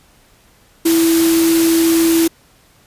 sine tone in noise, 329.6 Hz, E4, in tune, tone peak -10 dBFS, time 0.85-2.28 s, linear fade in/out 10 ms, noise white, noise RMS -20 dBFS, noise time 0.85-2.28 s, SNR +7 dB, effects pink hiss -51 dBFS RMS until 2.86 s + resampled to 32000 Hz

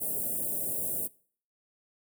white band-stop noise, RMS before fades -32 dBFS, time 0-1.08 s, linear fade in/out 20 ms, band 670 to 8700 Hz, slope 48 dB/octave, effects noise-tail reverb RT60 0.5 s tail -22 dB re dry + high-pass 100 Hz 12 dB/octave

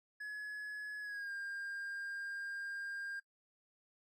triangle tone with pitch glide, 1694 to 1604.5 Hz, G#6 to G6, +34 to +40 cents, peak -39 dBFS, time 0.2-3.2 s, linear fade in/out 10 ms, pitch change -94 cents, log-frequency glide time 1.01-1.31 s, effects noise-tail reverb RT60 0.1 s tail -18 dB re dry

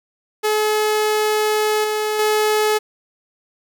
sawtooth tone with level steps, 427.1 Hz, G#4, 48 cents sharp, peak -12 / -15 / -11 dBFS, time 0.43-2.79 s, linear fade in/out 20 ms, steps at 1.84 / 2.19 s, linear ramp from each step 2 ms, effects none

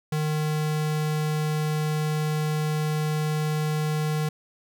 square tone, 153.2 Hz, D#3, 27 cents flat, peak -24 dBFS, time 0.12-4.29 s, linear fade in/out 5 ms, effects none

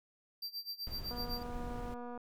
square tone with tremolo, 4699 Hz, D8, in tune, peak -38 dBFS, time 0.42-1.43 s, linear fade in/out 5 ms, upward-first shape sine, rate 7.9 Hz, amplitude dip 90%
brown noise, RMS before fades -43 dBFS, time 0.87-1.94 s, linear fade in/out 0 ms
click train, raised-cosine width 1 ms, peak -33 dBFS, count 259, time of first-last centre 1.11-2.176 s, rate 242 Hz
effects none

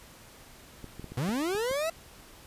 clicks, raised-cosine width 3 ms, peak -28 dBFS, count 7, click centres 0.843 / 0.996 / 1.043 / 1.12 / 1.291 / 1.55 / 1.712 s
40% pulse linear sweep, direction up, 111.8 to 672 Hz, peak -27 dBFS, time 1.17-1.9 s, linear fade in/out 5 ms
effects pink hiss -52 dBFS RMS until 2.46 s + resampled to 32000 Hz

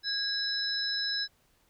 sine tone cluster, 1640 / 3957 / 5180 Hz, G#6 / B7 / E8, -22 / +3 / -31 cents, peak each -35 / -33 / -32 dBFS, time 0.03-1.28 s, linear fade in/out 50 ms, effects pink hiss -68 dBFS RMS until 1.69 s

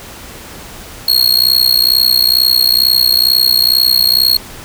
45% pulse tone with amplitude modulation, 4289 Hz, C8, 42 cents sharp, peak -3 dBFS, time 1.08-4.37 s, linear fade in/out 5 ms, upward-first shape sine, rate 62.2 Hz, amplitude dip 100%, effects pink hiss -32 dBFS RMS until 4.64 s

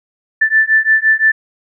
sine beating tone pair, 1760 / 1765.8 Hz, A6 / A6, 0 / +6 cents, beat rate 5.8 Hz, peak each -12 dBFS, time 0.41-1.32 s, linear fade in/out 10 ms, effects none

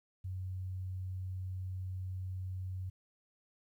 sine tone, 93 Hz, F#2, 9 cents sharp, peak -37 dBFS, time 0.24-2.9 s, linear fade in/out 10 ms, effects 12-bit

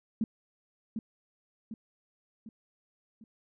sine tone with echo, 221.6 Hz, A3, 13 cents sharp, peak -25 dBFS, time 0.21-0.24 s, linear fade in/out 2 ms, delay 750 ms, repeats 4, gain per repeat -6 dB, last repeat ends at 3.24 s, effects none

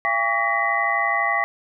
sine tone cluster, 679 / 805 / 1135 / 1890 / 2002 Hz, F5 / G5 / C#6 / A#6 / B6, -49 / +46 / +41 / +23 / +23 cents, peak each -27 / -26 / -24 / -26 / -23 dBFS, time 0.05-1.44 s, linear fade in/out 0 ms, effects none

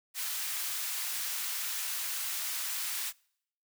white high-pass noise, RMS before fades -35 dBFS, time 0.14-3.13 s, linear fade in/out 50 ms, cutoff 1200 Hz, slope 12 dB/octave, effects noise-tail reverb RT60 0.7 s tail -26 dB re dry

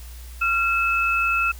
sine tone pair together, 1375.3 / 2600 Hz, F6 / E7, -27 / -24 cents, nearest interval major seventh, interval 1103 cents, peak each -21 dBFS, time 0.41-1.52 s, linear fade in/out 10 ms, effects added 60 Hz sine -36 dBFS peak until 1.59 s + white hiss -47 dBFS RMS until 1.59 s

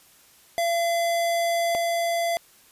square tone pair in turn, 680 / 680 Hz, F5 / F5, -46 / -46 cents, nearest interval unison, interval 0 cents, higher neither, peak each -22 / -23 dBFS, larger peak first, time 0.58-1.75 / 1.75-2.37 s, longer first, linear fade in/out 0 ms, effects white hiss -55 dBFS RMS until 2.71 s + resampled to 32000 Hz

